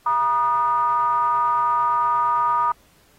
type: ring-modulated tone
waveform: triangle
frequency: 135.7 Hz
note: C#3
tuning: 36 cents flat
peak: -12 dBFS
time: 0.06-2.72 s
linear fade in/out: 5 ms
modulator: 1090 Hz
effects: pink hiss -57 dBFS RMS until 3.18 s + AAC 48 kbps